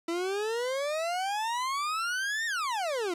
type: exponential two-way sweep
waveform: 40% pulse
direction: up then down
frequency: 329.6 to 1864.7 to 329.6 Hz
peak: -28 dBFS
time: 0.08-3.14 s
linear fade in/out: 5 ms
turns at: 2.46 s
effects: low-pass 9000 Hz 12 dB/octave + 9-bit